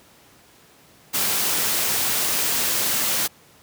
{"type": "noise", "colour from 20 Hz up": "white", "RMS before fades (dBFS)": -22, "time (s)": [1.13, 3.28], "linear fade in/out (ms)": 20, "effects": ["pink hiss -52 dBFS RMS until 3.62 s", "high-pass 100 Hz 12 dB/octave"]}